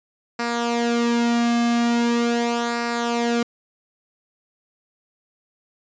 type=tone with flanger; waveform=sawtooth; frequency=236.1 Hz; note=A#3; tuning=22 cents sharp; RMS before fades=-21 dBFS; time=0.39-3.43 s; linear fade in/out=5 ms; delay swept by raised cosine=0.3 to 2.1 ms; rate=0.41 Hz; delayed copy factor=-0.65; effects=resampled to 16000 Hz